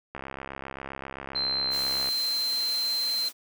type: click train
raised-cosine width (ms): 0.5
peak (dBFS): -21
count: 132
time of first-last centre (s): 0.15-2.088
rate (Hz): 67.6
type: tone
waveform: sine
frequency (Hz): 4115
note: C8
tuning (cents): -30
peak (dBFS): -25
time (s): 1.35-3.29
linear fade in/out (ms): 10
type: high-pass noise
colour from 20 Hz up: white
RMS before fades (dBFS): -38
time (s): 1.7-3.33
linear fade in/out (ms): 50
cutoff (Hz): 180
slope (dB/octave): 48
effects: none